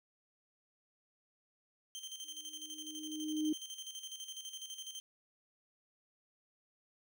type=tone with tremolo; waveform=25% pulse; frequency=3136 Hz; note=G7; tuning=in tune; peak=-39 dBFS; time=1.95-5 s; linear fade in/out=0 ms; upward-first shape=square; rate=12 Hz; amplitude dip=60%
type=tone with exponential growth; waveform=sine; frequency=307.5 Hz; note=D#4; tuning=20 cents flat; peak=-29 dBFS; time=2.24-3.53 s; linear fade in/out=5 ms; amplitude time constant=280 ms
effects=none